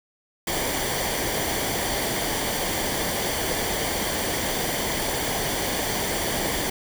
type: noise with comb filter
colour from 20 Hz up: pink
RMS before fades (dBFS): -26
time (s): 0.47-6.7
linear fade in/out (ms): 5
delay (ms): 0.76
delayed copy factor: -0.55
effects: none